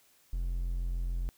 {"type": "tone", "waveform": "triangle", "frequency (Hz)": 43.46, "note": "F1", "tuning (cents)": -8, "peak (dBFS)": -28, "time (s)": [0.33, 1.29], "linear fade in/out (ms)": 0, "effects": ["white hiss -65 dBFS RMS until 1.37 s"]}